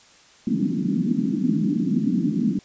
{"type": "band-pass noise", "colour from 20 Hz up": "pink", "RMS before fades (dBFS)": -22, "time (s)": [0.47, 2.59], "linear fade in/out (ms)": 2, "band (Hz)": [170, 290], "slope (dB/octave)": 48, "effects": ["white hiss -52 dBFS RMS until 2.64 s", "resampled to 16000 Hz"]}